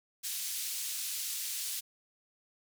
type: band-pass noise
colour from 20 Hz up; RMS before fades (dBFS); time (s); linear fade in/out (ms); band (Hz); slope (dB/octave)
white; -37; 0.23-1.81; 20; 3200 to 14000; 12
effects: none